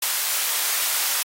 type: high-pass noise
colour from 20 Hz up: white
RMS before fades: -23 dBFS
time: 0.02-1.23 s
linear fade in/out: 5 ms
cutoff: 810 Hz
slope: 12 dB/octave
effects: AAC 48 kbps